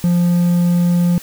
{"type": "tone", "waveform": "triangle", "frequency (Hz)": 174.61, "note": "F3", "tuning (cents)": 0, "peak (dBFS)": -9, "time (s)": [0.04, 1.18], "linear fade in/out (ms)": 0, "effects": ["white hiss -37 dBFS RMS until 1.22 s"]}